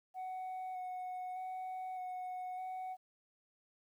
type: tone with vibrato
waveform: sine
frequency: 740 Hz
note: F#5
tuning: in tune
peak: -37 dBFS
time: 0.14-2.97 s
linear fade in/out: 50 ms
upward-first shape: square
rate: 0.82 Hz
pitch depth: 12 cents each way
effects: tanh soft clip ceiling -39 dBFS + 12-bit